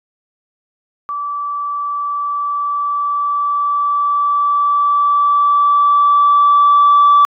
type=tone with level ramp; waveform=sine; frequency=1158 Hz; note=D6; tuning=25 cents flat; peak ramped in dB=-19 to -4 dBFS; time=1.09-7.25 s; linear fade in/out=0 ms; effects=tanh soft clip ceiling -3 dBFS